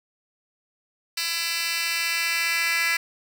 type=tone with high-pass filter sweep; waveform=10% pulse; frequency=334.7 Hz; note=E4; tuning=26 cents sharp; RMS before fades=-25 dBFS; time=1.17-2.97 s; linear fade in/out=5 ms; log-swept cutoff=3300 to 2200 Hz; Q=2.5; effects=none